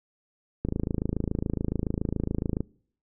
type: click train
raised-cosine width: 3 ms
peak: -14 dBFS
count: 54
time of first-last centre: 0.65-2.606 s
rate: 27.1 Hz
effects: noise-tail reverb RT60 0.6 s tail -25 dB re dry